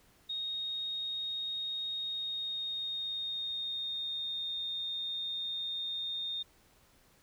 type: tone with pitch glide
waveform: sine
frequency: 3729 to 3663 Hz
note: A#7 to A#7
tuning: 0 to -31 cents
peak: -34 dBFS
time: 0.29-6.43 s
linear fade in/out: 10 ms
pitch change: -31 cents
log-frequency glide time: 1.94-4.6 s
effects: pink hiss -65 dBFS RMS until 7.22 s